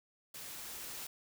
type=noise with level ramp; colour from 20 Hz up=white; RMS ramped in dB=-47 to -44 dBFS; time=0.34-1.07 s; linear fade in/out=5 ms; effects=none